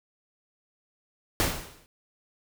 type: noise with exponential decay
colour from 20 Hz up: pink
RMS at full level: -22 dBFS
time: 1.4-1.86 s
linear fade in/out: 0 ms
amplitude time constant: 100 ms
effects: none